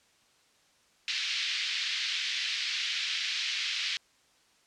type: band-pass noise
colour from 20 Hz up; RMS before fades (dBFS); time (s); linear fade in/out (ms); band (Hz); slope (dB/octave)
white; -32; 1.08-3.97; 0; 2000 to 4600; 24
effects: white hiss -65 dBFS RMS until 4.66 s + low-pass 7000 Hz 12 dB/octave